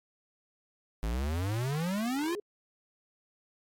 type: exponential sweep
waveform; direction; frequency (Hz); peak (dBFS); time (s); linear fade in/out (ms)
square; up; 51.91 to 359.5; -30; 1.03-2.35; 0
type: tone with exponential growth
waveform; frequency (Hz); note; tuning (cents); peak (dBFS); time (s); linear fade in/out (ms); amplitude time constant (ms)
sine; 415.3; G#4; 0; -33; 2.05-2.4; 5; 74
effects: AAC 64 kbps